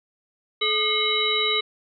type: harmonic tone with a mistuned harmonic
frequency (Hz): 430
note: A4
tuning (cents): -40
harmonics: 1 / 3 / 5 / 7 / 9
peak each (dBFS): -28 / -29 / -26 / -28 / -23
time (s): 0.61-1.61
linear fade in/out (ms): 10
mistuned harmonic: 3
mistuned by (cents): -91
effects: none